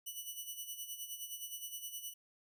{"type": "tone with tremolo", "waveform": "5% pulse", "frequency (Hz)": 2960, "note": "F#7", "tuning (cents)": 0, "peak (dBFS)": -32, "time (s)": [0.06, 2.14], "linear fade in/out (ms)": 10, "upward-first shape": "sine", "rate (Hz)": 9.6, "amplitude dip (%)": 65, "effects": []}